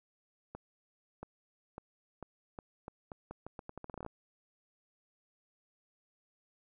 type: accelerating click train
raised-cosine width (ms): 1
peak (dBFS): -29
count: 20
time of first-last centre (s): 0.55-4.064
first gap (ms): 680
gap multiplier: 0.81
effects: none